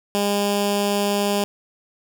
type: tone with notch filter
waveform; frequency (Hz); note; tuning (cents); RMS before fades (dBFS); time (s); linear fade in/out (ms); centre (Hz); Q
10% pulse; 202.9; G#3; -40; -21; 0.15-1.44; 0; 1300; 1.4
effects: none